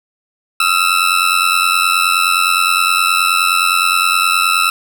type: ring-modulated tone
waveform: 20% pulse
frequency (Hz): 1318.5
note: E6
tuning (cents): 0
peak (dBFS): -3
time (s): 0.6-4.7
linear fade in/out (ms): 2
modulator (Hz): 44.8
effects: 7-bit